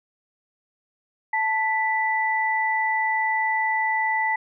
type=tone pair together; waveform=sine; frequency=880 / 1978.8 Hz; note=A5 / B6; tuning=0 / +3 cents; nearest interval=octave + major second; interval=1403 cents; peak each=-23 dBFS; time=1.33-4.36 s; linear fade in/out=5 ms; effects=none